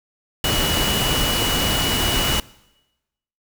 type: tone in noise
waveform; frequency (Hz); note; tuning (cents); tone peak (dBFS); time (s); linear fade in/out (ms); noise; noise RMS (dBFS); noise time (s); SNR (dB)
sine; 2933; F#7; -16; -23; 0.44-2.4; 2; pink; -21; 0.44-2.4; -5
effects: noise-tail reverb RT60 1.0 s tail -22 dB re dry